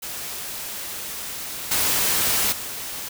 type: noise with level steps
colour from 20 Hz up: white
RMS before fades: -32 / -21 / -32 dBFS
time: 0.02-3.09 s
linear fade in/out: 10 ms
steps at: 1.71 / 2.52 s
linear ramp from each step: 5 ms
effects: none

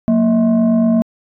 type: tone with frequency modulation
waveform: sine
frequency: 230.7 Hz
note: A#3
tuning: 18 cents flat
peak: -9 dBFS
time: 0.08-1.02 s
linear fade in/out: 0 ms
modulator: 413 Hz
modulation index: 0.64
effects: tanh soft clip ceiling -5 dBFS

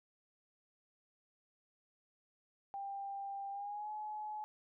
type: tone with pitch glide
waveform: sine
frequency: 793 to 849.9 Hz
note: G5 to G#5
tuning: +20 to +40 cents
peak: -40 dBFS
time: 2.74-4.44 s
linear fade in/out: 0 ms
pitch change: +120 cents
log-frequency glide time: 3.51-3.9 s
effects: none

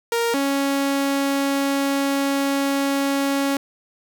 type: tone pair in turn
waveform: sawtooth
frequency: 466.2 / 277.2 Hz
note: A#4 / C#4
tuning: 0 / 0 cents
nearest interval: major sixth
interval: 900 cents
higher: first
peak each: -15 dBFS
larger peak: neither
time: 0.12-0.34 / 0.34-3.57 s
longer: second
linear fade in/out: 2 ms
effects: none

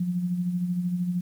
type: tone with tremolo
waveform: sine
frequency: 178 Hz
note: F3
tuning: 33 cents sharp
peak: -22 dBFS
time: 0-1.21 s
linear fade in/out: 5 ms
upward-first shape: sine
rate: 13 Hz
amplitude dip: 50%
effects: 9-bit

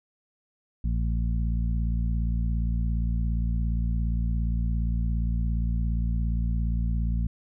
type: harmonic tone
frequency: 57.3 Hz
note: A#1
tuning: 29 cents flat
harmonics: 1 / 2 / 3 / 4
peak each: -24 / -32 / -33 / -38 dBFS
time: 0.84-7.27 s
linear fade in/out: 5 ms
effects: none

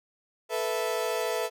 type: chord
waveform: 35% pulse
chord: A suspended second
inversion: none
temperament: equal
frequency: 440 / 493.9 / 659.3 Hz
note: A4 / B4 / E5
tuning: 0 / 0 / 0 cents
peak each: -30 dBFS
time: 0.49-1.5 s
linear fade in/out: 50 ms
effects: none

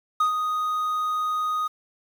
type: tone with ADSR envelope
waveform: triangle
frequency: 1244.5 Hz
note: D#6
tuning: in tune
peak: -15 dBFS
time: 0.2-1.68 s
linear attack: 6 ms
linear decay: 110 ms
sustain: -6 dB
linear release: 13 ms
effects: 8-bit

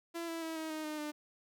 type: tone with pitch steps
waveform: sawtooth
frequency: 336.9 / 330.3 / 323.9 / 317.6 / 311.4 / 305.4 / 299.5 Hz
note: E4 / E4 / E4 / D#4 / D#4 / D#4 / D4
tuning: +38 / +4 / -30 / +36 / +2 / -32 / +34 cents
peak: -34 dBFS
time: 0.14-1.12 s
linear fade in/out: 20 ms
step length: 140 ms
effects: none

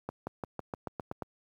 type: accelerating click train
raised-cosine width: 1 ms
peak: -21 dBFS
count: 9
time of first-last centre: 0.09-1.223 s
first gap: 180 ms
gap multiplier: 0.93
effects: high-pass 80 Hz 12 dB/octave + 10-bit

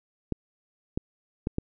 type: clicks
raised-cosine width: 3 ms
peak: -14 dBFS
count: 4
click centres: 0.323 / 0.975 / 1.471 / 1.584 s
effects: none

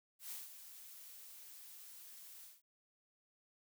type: noise with ADSR envelope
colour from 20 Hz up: blue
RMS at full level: -45 dBFS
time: 0.19-2.62 s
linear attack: 120 ms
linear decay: 170 ms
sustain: -10 dB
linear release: 180 ms
effects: none

